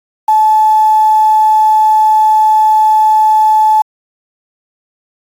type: tone with quantisation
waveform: sine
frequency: 865 Hz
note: A5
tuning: 30 cents flat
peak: -5 dBFS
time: 0.28-3.82 s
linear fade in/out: 5 ms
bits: 5
effects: AAC 64 kbps